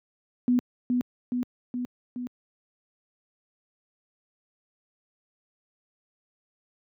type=tone with echo; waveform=sine; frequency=246.9 Hz; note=B3; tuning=in tune; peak=-18 dBFS; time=0.48-0.59 s; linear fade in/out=0 ms; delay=420 ms; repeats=4; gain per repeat=-3 dB; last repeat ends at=2.27 s; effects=high-pass 150 Hz 12 dB/octave